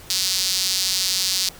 sawtooth tone with high-pass filter, 187.2 Hz, F#3, 20 cents sharp, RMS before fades -22 dBFS, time 0.1-1.49 s, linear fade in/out 0 ms, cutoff 4600 Hz, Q 2.5, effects pink hiss -43 dBFS RMS until 1.59 s

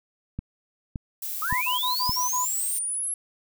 click train, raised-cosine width 5 ms, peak -18 dBFS, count 4, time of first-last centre 0.39-2.095 s, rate 1.76 Hz
violet noise, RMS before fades -32 dBFS, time 1.22-2.79 s, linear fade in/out 5 ms
sine linear sweep, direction up, 1200 to 11180 Hz, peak -26 dBFS, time 1.42-3.14 s, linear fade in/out 2 ms
sine tone bursts, 1000 Hz, B5, 21 cents sharp, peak -25 dBFS, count 6, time 1.49-2.455 s, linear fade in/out 20 ms, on 130 ms, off 37 ms
effects none

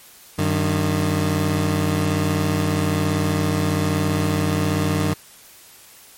20% pulse tone pair together, 95 / 153.08 Hz, F#2 / D#3, +46 / -28 cents, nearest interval minor sixth, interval 826 cents, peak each -16 dBFS, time 0.38-5.14 s, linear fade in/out 10 ms, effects white hiss -46 dBFS RMS until 6.17 s + MP3 64 kbps

